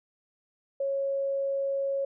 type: tone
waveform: sine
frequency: 550 Hz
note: C#5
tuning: 14 cents flat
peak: -26 dBFS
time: 0.8-2.05 s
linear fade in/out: 5 ms
effects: none